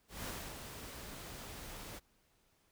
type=noise with ADSR envelope; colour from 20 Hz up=pink; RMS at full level=-42 dBFS; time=0.08-2 s; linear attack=160 ms; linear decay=310 ms; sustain=-6 dB; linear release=24 ms; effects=pink hiss -73 dBFS RMS until 2.71 s